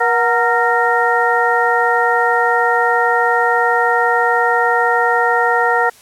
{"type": "tone cluster", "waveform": "sine", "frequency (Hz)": [476.7, 734, 926, 1383, 1855], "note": ["A#4", "F#5", "A#5", "F6", "A#6"], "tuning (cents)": [39, -14, -12, -17, -9], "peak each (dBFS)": -18, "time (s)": [0, 5.9], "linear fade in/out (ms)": 10, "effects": ["white hiss -45 dBFS RMS until 6.01 s", "low-pass 12000 Hz 12 dB/octave"]}